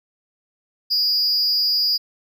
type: tone with amplitude modulation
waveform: triangle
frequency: 4890 Hz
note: D#8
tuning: 31 cents flat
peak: -12 dBFS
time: 0.9-1.98 s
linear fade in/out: 20 ms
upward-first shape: sine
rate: 288 Hz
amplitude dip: 75%
effects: none